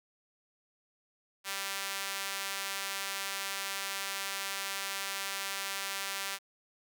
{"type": "tone with high-pass filter", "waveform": "sawtooth", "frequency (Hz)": 196, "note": "G3", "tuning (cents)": 0, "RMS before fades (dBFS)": -37, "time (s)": [1.44, 6.39], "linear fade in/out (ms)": 50, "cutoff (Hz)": 1600, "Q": 0.63, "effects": []}